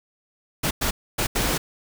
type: noise bursts at uneven times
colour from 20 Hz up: pink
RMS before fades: -23 dBFS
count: 4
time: 0.63-0.71 / 0.81-0.91 / 1.18-1.27 / 1.35-1.58 s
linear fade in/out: 10 ms
effects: none